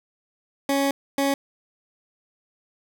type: tone bursts at uneven times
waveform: 20% pulse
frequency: 277.2 Hz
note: C#4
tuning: in tune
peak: -15 dBFS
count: 2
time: 0.69-0.91 / 1.18-1.34 s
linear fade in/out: 2 ms
effects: none